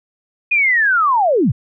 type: linear sweep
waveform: sine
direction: down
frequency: 2489 to 87.31 Hz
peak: -11 dBFS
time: 0.51-1.52 s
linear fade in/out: 10 ms
effects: none